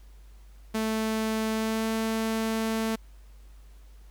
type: tone with pitch glide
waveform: sawtooth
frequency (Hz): 220 to 222.6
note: A3 to A3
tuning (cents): 0 to +20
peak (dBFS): -22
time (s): 0.74-2.96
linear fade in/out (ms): 10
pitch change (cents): +20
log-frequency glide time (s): 1.52-1.88
effects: added 50 Hz sine -47 dBFS peak until 4.1 s + pink hiss -63 dBFS RMS until 4.1 s